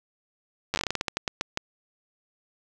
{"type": "slowing click train", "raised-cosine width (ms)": 0.2, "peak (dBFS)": -9, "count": 16, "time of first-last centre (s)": [0.74, 1.574], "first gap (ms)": 9, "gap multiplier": 1.23, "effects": []}